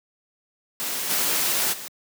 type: noise with level steps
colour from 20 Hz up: white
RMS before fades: -28 / -23 / -36 dBFS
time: 0.8-1.88 s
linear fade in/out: 0 ms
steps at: 1.09 / 1.72 s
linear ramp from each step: 20 ms
effects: high-pass 150 Hz 12 dB/octave